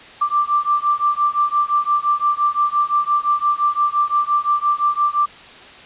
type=beating tone pair; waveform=sine; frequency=1174.7 / 1180.5 Hz; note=D6 / D6; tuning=0 / +9 cents; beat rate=5.8 Hz; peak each=-18 dBFS; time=0.21-5.26 s; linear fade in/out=10 ms; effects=white hiss -40 dBFS RMS until 5.85 s + resampled to 8000 Hz